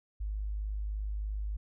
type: tone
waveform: sine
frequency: 51.6 Hz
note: G#1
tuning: 10 cents flat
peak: -32 dBFS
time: 0.2-1.57 s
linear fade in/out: 10 ms
effects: none